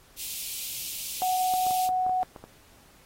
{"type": "high-pass noise", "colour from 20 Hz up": "white", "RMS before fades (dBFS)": -35, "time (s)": [0.16, 1.9], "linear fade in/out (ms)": 50, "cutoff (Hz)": 2400, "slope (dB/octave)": 48}
{"type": "tone", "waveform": "sine", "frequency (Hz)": 740, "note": "F#5", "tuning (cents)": 0, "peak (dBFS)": -23, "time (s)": [1.22, 2.23], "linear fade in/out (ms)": 0}
{"type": "clicks", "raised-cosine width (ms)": 1, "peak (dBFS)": -28, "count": 9, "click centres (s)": [1.538, 1.667, 1.709, 1.891, 2.065, 2.095, 2.234, 2.362, 2.44]}
{"effects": ["pink hiss -57 dBFS RMS until 3.05 s", "AAC 48 kbps"]}